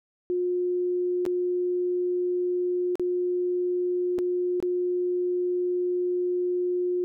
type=tone with dropouts; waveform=sine; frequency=358.1 Hz; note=F4; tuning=43 cents sharp; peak=-23 dBFS; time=0.3-7.04 s; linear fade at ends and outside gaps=0 ms; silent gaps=1.253-1.263 / 2.955-2.996 / 4.183-4.188 / 4.602-4.626 s; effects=none